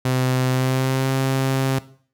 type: tone with pitch glide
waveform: sawtooth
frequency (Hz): 128.7 to 133.39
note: C3 to C3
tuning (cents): -28 to +34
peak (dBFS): -14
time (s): 0.05-1.79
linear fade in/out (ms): 5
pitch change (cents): +62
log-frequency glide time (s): 0.5-1.11
effects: noise-tail reverb RT60 0.5 s tail -17 dB re dry